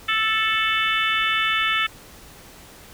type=harmonic tone with a mistuned harmonic; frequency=440 Hz; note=A4; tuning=in tune; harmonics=3 / 4 / 5 / 6 / 7 / 8; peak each=-24 / -25 / -26 / -27 / -27 / -28 dBFS; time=0.08-1.87 s; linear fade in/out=10 ms; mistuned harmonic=7; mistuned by=-37 cents; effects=pink hiss -45 dBFS RMS until 2.93 s